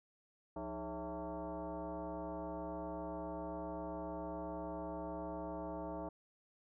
sine tone with frequency modulation, 174.61 Hz, F3, in tune, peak -40 dBFS, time 0.56-6.09 s, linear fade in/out 5 ms, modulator 242 Hz, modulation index 3.2, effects none

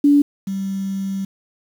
sine tone pair in turn, 287.6 / 194.15 Hz, D4 / G3, -36 / -16 cents, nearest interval perfect fifth, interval 680 cents, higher first, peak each -9 / -21 dBFS, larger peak first, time 0.04-0.22 / 0.47-1.25 s, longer second, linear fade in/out 5 ms, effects 7-bit

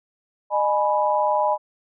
sine tone cluster, 610 / 838 / 986 Hz, D#5 / G#5 / B5, -34 / +15 / -3 cents, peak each -22 dBFS, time 0.5-1.58 s, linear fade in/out 50 ms, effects none

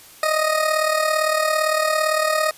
20% pulse tone with amplitude modulation, 622.3 Hz, D#5, in tune, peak -10 dBFS, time 0.23-2.51 s, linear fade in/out 2 ms, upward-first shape sine, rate 37.7 Hz, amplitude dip 60%, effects white hiss -45 dBFS RMS until 2.57 s + resampled to 32000 Hz

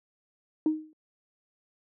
sine tone with exponential decay, 311.1 Hz, D#4, in tune, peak -17 dBFS, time 0.66-0.93 s, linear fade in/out 1 ms, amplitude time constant 57 ms, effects tanh soft clip ceiling -16 dBFS + high-pass 200 Hz 12 dB/octave

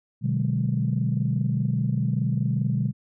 sine chord, G# half-diminished seventh, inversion first, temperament just, 124.59 / 149.51 / 186.89 / 207.7 Hz, B2 / D3 / F#3 / G#3, +16 / +31 / +18 / 0 cents, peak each -24 / -26 / -29 / -29 dBFS, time 0.21-2.93 s, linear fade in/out 50 ms, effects tanh soft clip ceiling -12 dBFS

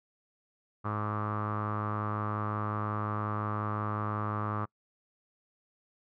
sawtooth tone with low-pass filter, 105.6 Hz, G#2, 29 cents sharp, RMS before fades -33 dBFS, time 0.84-4.66 s, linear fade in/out 20 ms, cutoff 1200 Hz, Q 7.8, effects noise-tail reverb RT60 0.1 s tail -26 dB re dry

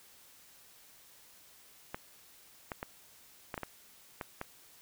clicks, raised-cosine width 0.5 ms, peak -22 dBFS, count 8, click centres 1.945 / 2.718 / 2.829 / 3.542 / 3.578 / 3.633 / 4.212 / 4.414 s, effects white hiss -59 dBFS RMS until 4.81 s

